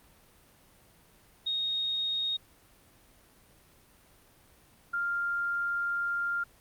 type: tone pair in turn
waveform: sine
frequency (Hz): 3729 / 1396.8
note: A#7 / F6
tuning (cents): 0 / 0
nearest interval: octave + perfect fourth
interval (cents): 1700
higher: first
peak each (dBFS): -28 / -28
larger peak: neither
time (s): 1.46-2.37 / 4.93-6.44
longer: second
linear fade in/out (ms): 10
effects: pink hiss -60 dBFS RMS until 6.6 s + Opus 32 kbps